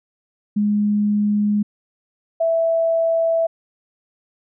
sine tone pair in turn, 207.7 / 659.4 Hz, G#3 / E5, 0 / 0 cents, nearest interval octave + minor sixth, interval 2000 cents, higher second, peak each -15 dBFS, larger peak neither, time 0.56-1.63 / 2.4-3.47 s, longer neither, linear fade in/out 10 ms, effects none

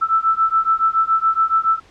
sine beating tone pair, 1318.5 / 1325.6 Hz, E6 / E6, 0 / +9 cents, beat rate 7.1 Hz, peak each -17 dBFS, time 0.01-1.8 s, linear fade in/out 20 ms, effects pink hiss -50 dBFS RMS until 1.9 s + low-pass 5000 Hz 12 dB/octave

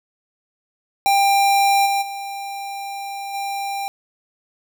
square tone with level steps, 794 Hz, G5, 22 cents sharp, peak -14 / -18 / -28 / -24 dBFS, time 1.06-3.88 s, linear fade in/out 0 ms, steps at 1.85 / 2.01 / 3.33 s, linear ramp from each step 20 ms, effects none

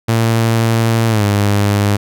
sawtooth tone with pitch glide, 114 to 102.15 Hz, A#2 to G#2, -38 to -28 cents, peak -7 dBFS, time 0.08-1.97 s, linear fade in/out 10 ms, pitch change -190 cents, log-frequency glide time 1.09-1.24 s, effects none

